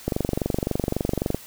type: click train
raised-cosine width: 2 ms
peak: -9 dBFS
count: 31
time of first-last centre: 0.08-1.346 s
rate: 23.7 Hz
effects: white hiss -44 dBFS RMS until 1.46 s